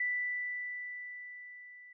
sine tone with level ramp, 1978 Hz, B6, 2 cents sharp, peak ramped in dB -29 to -51 dBFS, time 0-1.93 s, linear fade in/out 5 ms, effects none

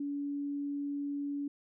sine tone, 285.1 Hz, C#4, 49 cents sharp, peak -33 dBFS, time 0-1.48 s, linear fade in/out 5 ms, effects none

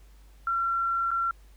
sine tone with dropouts, 1363 Hz, F6, 43 cents flat, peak -24 dBFS, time 0.47-1.31 s, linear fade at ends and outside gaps 2 ms, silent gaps 1.107-1.114 s, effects added 50 Hz sine -50 dBFS peak until 1.56 s + pink hiss -63 dBFS RMS until 1.56 s

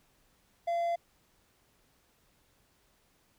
triangle tone, 684 Hz, F5, 36 cents flat, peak -26 dBFS, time 0.67-0.96 s, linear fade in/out 10 ms, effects pink hiss -69 dBFS RMS until 3.38 s

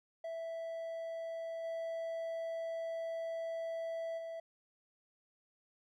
triangle tone with level steps, 659.3 Hz, E5, in tune, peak -37 / -35 / -39 dBFS, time 0.24-4.4 s, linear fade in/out 5 ms, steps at 1.63 / 4.17 s, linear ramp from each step 20 ms, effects none

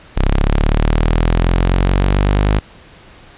sawtooth linear sweep, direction up, 32.7 to 51.91 Hz, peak -7 dBFS, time 0.16-2.6 s, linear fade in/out 20 ms, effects pink hiss -42 dBFS RMS until 3.37 s + resampled to 8000 Hz

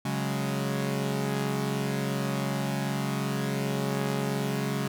sawtooth chord, C# suspended fourth, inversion none, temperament equal, 138.59 / 185 / 207.7 Hz, C#3 / F#3 / G#3, 0 / 0 / 0 cents, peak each -26 / -30 / -28 dBFS, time 0.05-4.88 s, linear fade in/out 5 ms, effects none

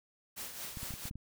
white noise with tremolo, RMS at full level -41 dBFS, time 0.36-1.1 s, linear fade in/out 20 ms, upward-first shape triangle, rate 4.5 Hz, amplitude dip 60%
clicks, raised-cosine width 5 ms, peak -31 dBFS, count 7, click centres 0.772 / 0.831 / 0.907 / 0.939 / 1.055 / 1.111 / 1.156 s
effects none

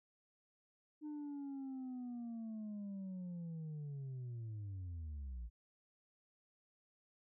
sine linear sweep, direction down, 304.2 to 54.3 Hz, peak -40 dBFS, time 1.01-5.5 s, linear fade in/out 50 ms, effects tanh soft clip ceiling -42 dBFS

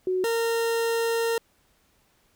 sine / 40% pulse tone pair in turn, 370 / 460.2 Hz, F#4 / A#4, 0 / -22 cents, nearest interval major third, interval 378 cents, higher second, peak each -22 dBFS, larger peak neither, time 0.07-0.24 / 0.24-1.38 s, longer second, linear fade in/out 2 ms, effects pink hiss -65 dBFS RMS until 2.35 s

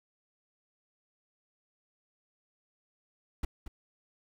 brown noise with echo, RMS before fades -30 dBFS, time 3.43-3.45 s, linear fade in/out 5 ms, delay 230 ms, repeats 1, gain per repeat -10 dB, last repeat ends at 3.68 s, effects none

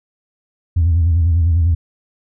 sine tone with vibrato, 83.7 Hz, E2, 27 cents sharp, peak -9 dBFS, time 0.76-1.75 s, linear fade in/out 10 ms, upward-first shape square, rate 10 Hz, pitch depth 72 cents each way, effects tanh soft clip ceiling -8 dBFS

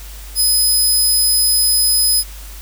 15% pulse tone, 5040 Hz, D#8, 21 cents sharp, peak -6 dBFS, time 0.35-2.24 s, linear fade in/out 50 ms, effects added 50 Hz sine -31 dBFS peak until 2.61 s + white hiss -38 dBFS RMS until 2.61 s

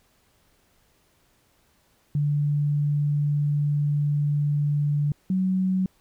sine tone pair in turn, 146.2 / 187.06 Hz, D3 / F#3, -7 / +19 cents, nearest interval major third, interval 426 cents, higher second, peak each -20 dBFS, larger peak neither, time 2.15-5.12 / 5.3-5.86 s, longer first, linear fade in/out 2 ms, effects pink hiss -64 dBFS RMS until 6 s

